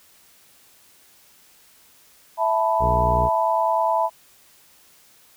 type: chord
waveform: sine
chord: E suspended fourth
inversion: none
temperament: just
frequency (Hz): 659.3 / 879 / 988.9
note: E5 / A5 / B5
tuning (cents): 0 / -2 / +2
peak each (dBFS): -22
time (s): 2.37-4.1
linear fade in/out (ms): 50
type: harmonic tone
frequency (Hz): 60.4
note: B1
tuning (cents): -38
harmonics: 1 / 2 / 3 / 4 / 5 / 6 / 7 / 8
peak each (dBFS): -24 / -26 / -31 / -37 / -38 / -39 / -31 / -37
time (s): 2.79-3.3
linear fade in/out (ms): 50
effects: white hiss -54 dBFS RMS until 5.36 s